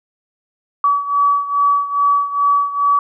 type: beating tone pair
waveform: sine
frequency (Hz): 1141 / 1143.4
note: C#6 / D6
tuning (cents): +50 / -47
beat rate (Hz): 2.4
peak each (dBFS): -14 / -18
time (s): 0.84-2.99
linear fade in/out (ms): 2
effects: none